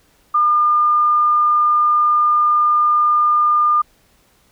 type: tone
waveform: sine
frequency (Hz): 1207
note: D6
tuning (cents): +47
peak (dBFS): -11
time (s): 0.34-3.82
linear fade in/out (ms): 10
effects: pink hiss -56 dBFS RMS until 4.51 s